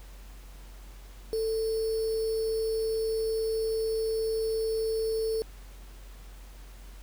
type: tone with sample-and-hold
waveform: sine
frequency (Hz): 444.4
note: A4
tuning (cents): +17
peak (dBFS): -26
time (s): 1.33-5.42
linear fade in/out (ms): 0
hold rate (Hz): 4900
effects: added 46 Hz sine -44 dBFS peak until 7.02 s + pink hiss -55 dBFS RMS until 7.02 s